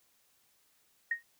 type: tone with exponential decay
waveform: sine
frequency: 1864 Hz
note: A#6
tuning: 1 cent flat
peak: -25 dBFS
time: 1.11-1.23 s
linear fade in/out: 5 ms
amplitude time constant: 24 ms
effects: white hiss -70 dBFS RMS until 1.39 s